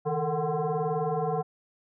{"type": "tone with frequency modulation", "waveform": "sine", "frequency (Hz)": 140.5, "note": "C#3", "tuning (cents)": 24, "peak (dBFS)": -25, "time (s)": [0.05, 1.43], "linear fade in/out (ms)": 20, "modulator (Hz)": 300, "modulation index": 2.6, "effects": []}